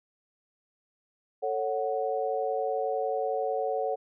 sine chord, F# minor, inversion first, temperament just, 444 / 555 / 740 Hz, A4 / C#5 / F#5, +16 / +2 / 0 cents, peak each -31 dBFS, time 1.42-3.96 s, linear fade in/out 20 ms, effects none

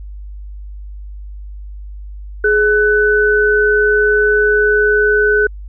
sine tone pair together, 420.5 / 1500.1 Hz, G#4 / F#6, +22 / +23 cents, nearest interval octave + minor seventh, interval 2201 cents, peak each -12 dBFS, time 2.44-5.47 s, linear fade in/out 5 ms, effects added 50 Hz sine -27 dBFS peak until 5.68 s

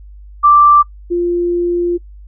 sine tone pair in turn, 1174.7 / 348.4 Hz, D6 / F4, 0 / -4 cents, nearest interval octave + major sixth, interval 2104 cents, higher first, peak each -4 / -12 dBFS, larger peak first, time 0.43-0.83 / 1.1-1.98 s, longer second, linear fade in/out 20 ms, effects noise-tail reverb RT60 0.1 s tail -24 dB re dry + added 50 Hz sine -33 dBFS peak until 2.27 s

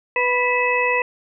harmonic tone with a mistuned harmonic, 493.9 Hz, B4, in tune, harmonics 1 / 2 / 4 / 5, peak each -22 / -22 / -22 / -22 dBFS, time 0.16-1.02 s, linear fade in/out 2 ms, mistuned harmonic 5, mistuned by +80 cents, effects none

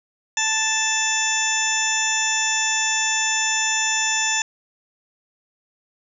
harmonic tone with a mistuned harmonic, 880 Hz, A5, in tune, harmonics 1 / 2 / 3 / 4 / 6 / 7 / 8, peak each -28 / -25 / -26 / -28 / -30 / -27 / -25 dBFS, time 0.37-4.42 s, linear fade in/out 2 ms, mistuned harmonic 6, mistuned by +39 cents, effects none

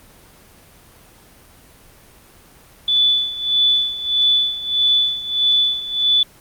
sine tone with tremolo, 3474 Hz, A7, 23 cents flat, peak -11 dBFS, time 2.88-6.23 s, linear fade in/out 2 ms, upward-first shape sine, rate 1.6 Hz, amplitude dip 80%, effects pink hiss -47 dBFS RMS until 6.4 s + Opus 24 kbps

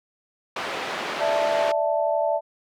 pink band-pass noise, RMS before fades -30 dBFS, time 0.56-1.72 s, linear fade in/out 5 ms, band 440 to 3100 Hz, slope 12 dB/octave
sine chord, D suspended second, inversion none, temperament equal, 587.3 / 659.3 / 880 Hz, D5 / E5 / A5, 0 / 0 / 0 cents, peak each -24 / -23 / -27 dBFS, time 1.18-2.41 s, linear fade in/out 50 ms
effects none

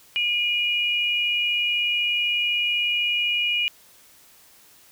sine tone pair together, 2432 / 2892 Hz, D#7 / F#7, -40 / -40 cents, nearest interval minor third, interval 300 cents, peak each -23 dBFS, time 0.16-3.68 s, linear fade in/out 0 ms, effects white hiss -53 dBFS RMS until 4.91 s

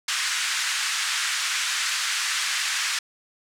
pink band-pass noise, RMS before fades -26 dBFS, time 0.08-2.99 s, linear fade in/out 5 ms, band 1400 to 8500 Hz, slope 24 dB/octave, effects none

